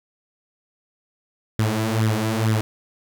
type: tone with flanger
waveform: sawtooth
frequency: 110 Hz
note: A2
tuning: in tune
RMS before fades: -21 dBFS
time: 1.59-2.61 s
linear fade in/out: 0 ms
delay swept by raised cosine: 0.55 to 6.15 ms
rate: 2.2 Hz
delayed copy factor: +0.7
effects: none